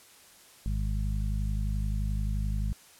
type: harmonic tone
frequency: 51.5 Hz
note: G#1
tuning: 14 cents flat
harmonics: 1 / 2 / 3 / 4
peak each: -28 / -34 / -38 / -40 dBFS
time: 0.66-2.73 s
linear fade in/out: 0 ms
effects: white hiss -55 dBFS RMS until 2.99 s + low-pass 12000 Hz 12 dB/octave